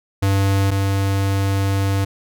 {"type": "tone pair in turn", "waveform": "square", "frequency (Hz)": [98, 98], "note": ["G2", "G2"], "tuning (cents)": [0, 0], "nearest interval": "unison", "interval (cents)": 0, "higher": "neither", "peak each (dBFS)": [-15, -17], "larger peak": "first", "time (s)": [[0.22, 0.71], [0.71, 2.05]], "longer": "second", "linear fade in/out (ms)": 10, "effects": []}